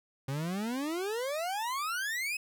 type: exponential sweep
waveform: 40% pulse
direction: up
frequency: 130.81 to 2601 Hz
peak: -31 dBFS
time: 0.28-2.37 s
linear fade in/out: 5 ms
effects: none